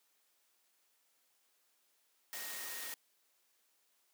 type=tone in noise; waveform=sine; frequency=1864.7 Hz; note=A#6; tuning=in tune; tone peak=-50 dBFS; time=2.33-2.94 s; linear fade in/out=0 ms; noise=white; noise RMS=-44 dBFS; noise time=2.33-2.94 s; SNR=-9 dB; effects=white hiss -75 dBFS RMS until 4.13 s + high-pass 300 Hz 12 dB/octave